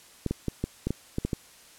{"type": "clicks", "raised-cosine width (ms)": 3, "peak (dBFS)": -14, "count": 9, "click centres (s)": [0.263, 0.31, 0.483, 0.64, 0.87, 0.906, 1.184, 1.25, 1.332], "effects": ["white hiss -53 dBFS RMS until 1.78 s", "low-pass 11000 Hz 12 dB/octave"]}